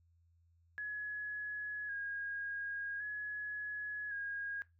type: tone with vibrato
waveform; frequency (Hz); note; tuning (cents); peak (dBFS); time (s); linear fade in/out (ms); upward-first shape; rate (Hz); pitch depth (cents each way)
sine; 1661.2; G#6; 0; -38; 0.78-4.62; 0; square; 0.45; 28
effects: noise-tail reverb RT60 0.2 s tail -17 dB re dry + added 84 Hz sine -67 dBFS peak until 4.79 s